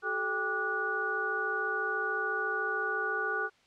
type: tone cluster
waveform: sine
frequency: 377.5 / 431.4 / 792 / 1173 / 1463 Hz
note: F#4 / A4 / G5 / D6 / F#6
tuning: +35 / -34 / +18 / -2 / -20 cents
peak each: -40 / -37 / -40 / -37 / -31 dBFS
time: 0.02-3.5 s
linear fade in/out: 50 ms
effects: white hiss -64 dBFS RMS until 3.66 s + low-pass 4000 Hz 12 dB/octave